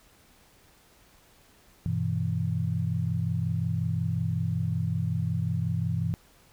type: chord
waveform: sine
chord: E minor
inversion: first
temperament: equal with one note detuned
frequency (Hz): 98 / 123.47 / 163.86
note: G2 / B2 / E3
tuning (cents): 0 / 0 / -10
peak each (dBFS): -30 / -30 / -29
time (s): 1.86-6.14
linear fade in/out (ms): 0
effects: pink hiss -59 dBFS RMS until 6.52 s